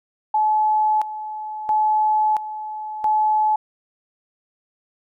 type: tone with tremolo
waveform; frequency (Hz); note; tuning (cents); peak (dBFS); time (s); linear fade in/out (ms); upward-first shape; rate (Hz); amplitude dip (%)
sine; 858; A5; -44; -15; 0.34-3.56; 5; square; 0.74; 75
effects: none